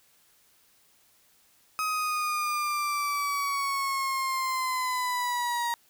35% pulse linear sweep, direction down, 1266 to 942 Hz, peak -25 dBFS, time 1.79-5.74 s, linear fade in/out 0 ms, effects white hiss -63 dBFS RMS until 5.89 s

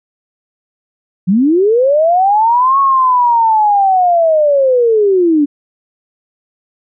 sine linear two-way sweep, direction up then down, 170.1 to 1108.7 to 280.3 Hz, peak -7 dBFS, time 1.27-5.46 s, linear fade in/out 20 ms, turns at 2.79 s, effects none

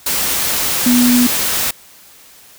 sine tone in noise, 245.3 Hz, B3, 12 cents flat, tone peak -9 dBFS, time 0.86-1.27 s, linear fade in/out 5 ms, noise white, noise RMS -17 dBFS, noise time 0.06-1.71 s, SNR +5 dB, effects white hiss -43 dBFS RMS until 2.58 s

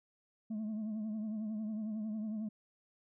sine tone with vibrato, 215.7 Hz, A3, 34 cents flat, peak -33 dBFS, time 0.5-2.49 s, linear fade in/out 10 ms, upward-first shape triangle, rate 11 Hz, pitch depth 70 cents each way, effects tanh soft clip ceiling -35 dBFS

